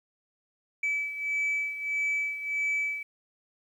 sine beating tone pair, 2300 / 2301.6 Hz, D7 / D7, -37 / -36 cents, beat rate 1.6 Hz, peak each -27 / -32 dBFS, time 0.83-3.03 s, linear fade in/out 5 ms, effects tanh soft clip ceiling -23 dBFS + 10-bit

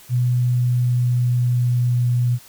sine tone with pitch glide, 123.47 to 122.12 Hz, B2 to B2, 0 to -19 cents, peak -15 dBFS, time 0.09-2.39 s, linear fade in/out 50 ms, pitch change -19 cents, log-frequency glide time 0.4-2.18 s, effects white hiss -46 dBFS RMS until 2.48 s

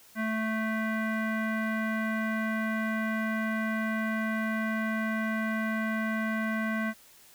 square tone with low-pass filter, 220 Hz, A3, in tune, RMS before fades -30 dBFS, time 0.15-6.94 s, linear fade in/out 50 ms, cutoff 1800 Hz, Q 6.2, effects white hiss -56 dBFS RMS until 7.34 s

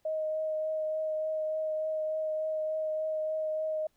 sine tone with vibrato, 625 Hz, D#5, 8 cents sharp, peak -29 dBFS, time 0.05-3.87 s, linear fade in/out 5 ms, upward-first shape triangle, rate 3.4 Hz, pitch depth 13 cents each way, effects pink hiss -73 dBFS RMS until 3.96 s

